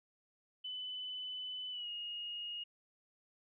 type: tone with pitch glide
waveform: sine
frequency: 3007 to 2866 Hz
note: F#7 to F7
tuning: +27 to +44 cents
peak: -40 dBFS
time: 0.64-2.64 s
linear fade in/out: 10 ms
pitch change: -83 cents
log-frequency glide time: 1.7-1.89 s
effects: none